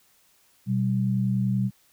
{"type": "tone pair together", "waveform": "sine", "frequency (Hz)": [123.47, 193.91], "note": ["B2", "G3"], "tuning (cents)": [0, -19], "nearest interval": "minor sixth", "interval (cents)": 781, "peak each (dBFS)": -24, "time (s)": [0.66, 1.71], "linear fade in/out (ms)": 50, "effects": ["white hiss -62 dBFS RMS until 1.92 s"]}